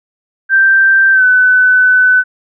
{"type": "tone with pitch glide", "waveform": "sine", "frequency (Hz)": [1568, 1505], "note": ["G6", "F#6"], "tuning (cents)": [0, 29], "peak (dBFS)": -5, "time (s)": [0.49, 2.24], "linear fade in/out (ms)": 50, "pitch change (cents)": -71, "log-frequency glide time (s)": [1.12, 1.24], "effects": []}